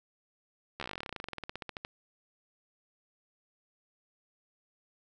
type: slowing click train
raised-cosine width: 0.3 ms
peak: -22 dBFS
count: 29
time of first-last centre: 0.8-1.849 s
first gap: 13 ms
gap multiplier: 1.07
effects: none